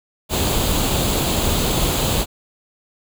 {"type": "noise with comb filter", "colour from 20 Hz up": "pink", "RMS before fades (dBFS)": -19, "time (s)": [0.29, 2.26], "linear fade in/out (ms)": 50, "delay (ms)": 0.27, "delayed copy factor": 0.55, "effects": []}